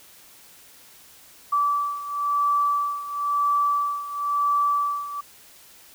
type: beating tone pair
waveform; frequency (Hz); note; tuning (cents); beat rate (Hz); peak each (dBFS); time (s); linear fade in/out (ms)
sine; 1157 / 1157.98; D6 / D6; -26 / -25; 0.98; -22 / -26; 1.52-5.21; 10
effects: white hiss -50 dBFS RMS until 5.94 s